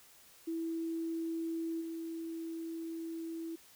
sine tone with level steps, 328.8 Hz, E4, 4 cents flat, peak -34 / -38 dBFS, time 0.47-3.56 s, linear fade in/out 10 ms, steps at 1.8 s, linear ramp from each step 20 ms, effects white hiss -60 dBFS RMS until 3.75 s

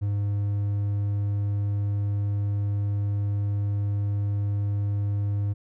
triangle tone, 101.7 Hz, G#2, 36 cents flat, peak -21 dBFS, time 0.01-5.54 s, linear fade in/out 20 ms, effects none

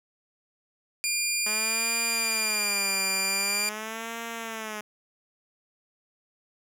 15% pulse tone with pitch glide, 2400 to 2385 Hz, D7 to D7, +37 to +26 cents, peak -18 dBFS, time 1.04-3.69 s, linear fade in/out 0 ms, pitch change -11 cents, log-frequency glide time 2.05-3.55 s
5% pulse tone with vibrato, 210.3 Hz, G#3, 22 cents sharp, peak -22 dBFS, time 1.46-4.81 s, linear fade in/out 5 ms, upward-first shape sine, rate 0.45 Hz, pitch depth 160 cents each way
effects none

